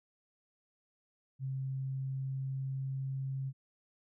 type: tone with pitch glide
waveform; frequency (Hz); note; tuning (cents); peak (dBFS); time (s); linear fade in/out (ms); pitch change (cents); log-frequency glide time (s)
sine; 133.4 to 134.33; C3 to C3; +34 to +46; -34; 1.39-3.53; 50; +12; 1.69-3.14
effects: none